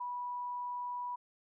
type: tone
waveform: sine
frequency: 980 Hz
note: B5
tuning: 14 cents flat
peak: -36 dBFS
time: 0-1.16 s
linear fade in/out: 10 ms
effects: none